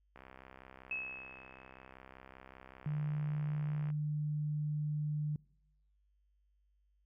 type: click train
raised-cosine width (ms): 0.5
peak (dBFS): -37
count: 245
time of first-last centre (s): 0.16-3.902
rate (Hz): 65.2
type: tone with exponential decay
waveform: sine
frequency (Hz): 2583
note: E7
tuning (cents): -36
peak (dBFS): -34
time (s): 0.91-1.93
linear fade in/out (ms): 2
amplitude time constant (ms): 220
type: tone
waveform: sine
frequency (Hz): 150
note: D3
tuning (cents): +37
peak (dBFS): -33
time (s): 2.86-5.36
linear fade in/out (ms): 2
effects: noise-tail reverb RT60 0.8 s tail -24 dB re dry + added 50 Hz sine -70 dBFS peak until 7.05 s